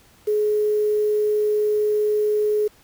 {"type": "tone with quantisation", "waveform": "sine", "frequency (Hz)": 422.2, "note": "G#4", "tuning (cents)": 29, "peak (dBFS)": -17, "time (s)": [0.27, 2.68], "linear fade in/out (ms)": 10, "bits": 7, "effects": ["pink hiss -54 dBFS RMS until 2.83 s"]}